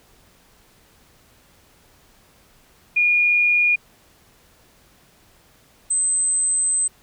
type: tone pair in turn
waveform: sine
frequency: 2434 / 8187 Hz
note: D#7 / C9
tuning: -39 / -39 cents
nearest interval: octave + major sixth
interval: 2100 cents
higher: second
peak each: -14 / -17 dBFS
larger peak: first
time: 2.96-3.76 / 5.9-6.88 s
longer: second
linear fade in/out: 10 ms
effects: pink hiss -55 dBFS RMS until 7.02 s